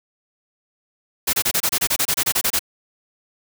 white noise bursts, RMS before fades -19 dBFS, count 15, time 1.27-2.593 s, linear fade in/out 10 ms, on 63 ms, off 27 ms, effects none

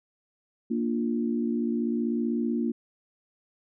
sine chord, Bb major, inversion none, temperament equal, 233.1 / 293.7 / 349.2 Hz, Bb3 / D4 / F4, 0 / 0 / 0 cents, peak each -26 / -32 / -32 dBFS, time 0.7-2.72 s, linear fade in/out 10 ms, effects none

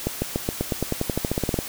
accelerating click train, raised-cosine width 2 ms, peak -9 dBFS, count 18, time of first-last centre 0.07-1.589 s, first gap 150 ms, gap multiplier 0.93, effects white hiss -34 dBFS RMS until 1.68 s

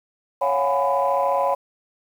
sine tone cluster, 555 / 696 / 730 / 825 / 999 Hz, C#5 / F5 / F#5 / G#5 / B5, +2 / -6 / -24 / -12 / +20 cents, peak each -21 / -27 / -26 / -25 / -22 dBFS, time 0.41-1.55 s, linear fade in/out 10 ms, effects tanh soft clip ceiling -10 dBFS + 8-bit

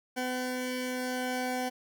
20% pulse tone pair together, 252.8 / 758.9 Hz, B3 / F#5, +41 / +44 cents, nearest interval octave + perfect fifth, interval 1903 cents, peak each -27 / -32 dBFS, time 0.16-1.7 s, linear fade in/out 20 ms, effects none

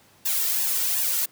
blue noise with flanger, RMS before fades -24 dBFS, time 0.25-1.26 s, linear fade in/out 10 ms, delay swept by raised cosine 1.1 to 2.2 ms, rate 2.7 Hz, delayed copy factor +0.75, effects pink hiss -56 dBFS RMS until 1.31 s + high-pass 100 Hz 12 dB/octave

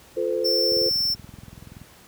sine chord, F major, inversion none, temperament equal with one note detuned, 349.2 / 440 / 513.1 Hz, F4 / A4 / C5, 0 / 0 / -34 cents, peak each -28 / -26 / -25 dBFS, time 0.16-0.9 s, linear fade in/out 20 ms
square tone, 5380 Hz, E8, 34 cents sharp, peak -21 dBFS, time 0.44-1.15 s, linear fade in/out 20 ms
click train, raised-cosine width 5 ms, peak -28 dBFS, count 24, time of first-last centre 0.72-1.815 s, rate 21 Hz
effects pink hiss -50 dBFS RMS until 2.07 s + high-pass 60 Hz 12 dB/octave

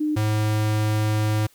sine / square tone pair in turn, 303.2 / 107.2 Hz, D#4 / A2, -45 / -45 cents, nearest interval octave + tritone, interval 1800 cents, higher first, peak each -20 / -20 dBFS, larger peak neither, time 0-0.16 / 0.16-1.47 s, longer second, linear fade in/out 10 ms, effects white hiss -57 dBFS RMS until 1.54 s

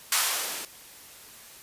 violet noise with band-pass filter sweep, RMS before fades -28 dBFS, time 0.12-0.65 s, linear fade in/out 2 ms, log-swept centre 1300 to 240 Hz, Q 1.1, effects white hiss -48 dBFS RMS until 1.62 s + resampled to 32000 Hz

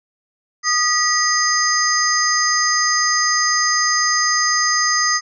sine tone cluster, 1236 / 1938 / 4982 / 6330 Hz, D#6 / B6 / D#8 / G8, -12 / -33 / +1 / +16 cents, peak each -20 dBFS, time 0.63-5.21 s, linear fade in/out 50 ms, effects none

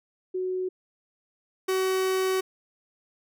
sine / 45% pulse tone pair in turn, 370 / 377.1 Hz, F#4 / F#4, 0 / +33 cents, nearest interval unison, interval 33 cents, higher second, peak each -26 / -23 dBFS, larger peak second, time 0.34-0.69 / 1.68-2.41 s, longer second, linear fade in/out 10 ms, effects none

